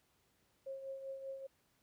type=tone with tremolo; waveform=sine; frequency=539 Hz; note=C#5; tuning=49 cents flat; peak=-40 dBFS; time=0.66-1.47 s; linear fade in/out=10 ms; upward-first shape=triangle; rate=5.1 Hz; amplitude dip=60%; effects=pink hiss -75 dBFS RMS until 1.82 s + high-pass 60 Hz 12 dB/octave